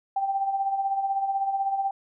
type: tone with tremolo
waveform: sine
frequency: 784 Hz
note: G5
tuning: in tune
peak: -21 dBFS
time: 0.16-1.91 s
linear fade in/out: 5 ms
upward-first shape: sine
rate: 16 Hz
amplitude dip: 55%
effects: none